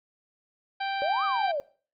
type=harmonic tone; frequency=784 Hz; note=G5; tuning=in tune; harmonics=1 / 2 / 3 / 4 / 5 / 6; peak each=-29 / -35 / -39 / -41 / -43 / -45 dBFS; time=0.8-1.52 s; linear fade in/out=10 ms
type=exponential two-way sweep; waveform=sine; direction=up then down; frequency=546 to 1291 to 546 Hz; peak=-26 dBFS; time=1.02-1.6 s; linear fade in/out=0 ms; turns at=1.24 s
effects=noise-tail reverb RT60 0.4 s tail -20 dB re dry